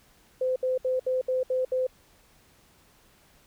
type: tone bursts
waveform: sine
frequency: 513 Hz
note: C5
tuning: 34 cents flat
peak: -23 dBFS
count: 7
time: 0.41-1.868 s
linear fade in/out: 5 ms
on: 150 ms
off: 68 ms
effects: pink hiss -60 dBFS RMS until 3.46 s